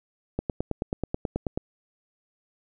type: click train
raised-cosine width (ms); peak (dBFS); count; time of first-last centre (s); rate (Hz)
2; -13; 12; 0.39-1.575; 9.28
effects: none